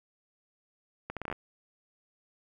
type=accelerating click train; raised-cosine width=0.5 ms; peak=-21 dBFS; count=8; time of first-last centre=1.1-1.326 s; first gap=67 ms; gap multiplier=0.74; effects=10-bit